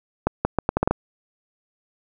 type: accelerating click train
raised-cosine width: 1 ms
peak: -4 dBFS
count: 8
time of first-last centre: 0.27-0.91 s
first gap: 180 ms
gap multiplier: 0.76
effects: none